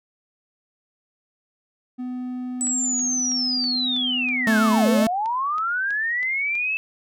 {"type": "tone", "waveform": "triangle", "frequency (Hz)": 250.7, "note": "B3", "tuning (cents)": 26, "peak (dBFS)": -25, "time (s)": [1.98, 5.06], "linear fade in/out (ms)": 20}
{"type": "linear two-way sweep", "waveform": "sine", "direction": "down then up", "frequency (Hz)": [7970, 466.2, 2639], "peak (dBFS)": -21, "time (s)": [2.61, 6.77], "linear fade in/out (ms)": 0, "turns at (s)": 4.89}
{"type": "click train", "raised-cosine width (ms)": 0.2, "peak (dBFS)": -24, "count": 13, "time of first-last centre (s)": [2.67, 6.553], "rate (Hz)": 3.09}
{"type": "tone with vibrato", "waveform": "45% pulse", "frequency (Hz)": 218.3, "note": "A3", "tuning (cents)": -13, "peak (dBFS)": -17, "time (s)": [4.47, 5.07], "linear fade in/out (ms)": 2, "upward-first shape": "triangle", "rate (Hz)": 7.3, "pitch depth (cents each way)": 34}
{"effects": []}